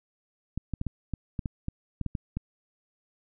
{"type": "clicks", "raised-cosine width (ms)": 5, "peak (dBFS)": -18, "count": 12, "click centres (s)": [0.576, 0.737, 0.814, 0.867, 1.137, 1.392, 1.458, 1.684, 2.013, 2.063, 2.152, 2.37], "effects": []}